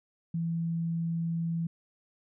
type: tone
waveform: sine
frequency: 166.5 Hz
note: E3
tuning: 18 cents sharp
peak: -28 dBFS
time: 0.34-1.67 s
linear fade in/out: 5 ms
effects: none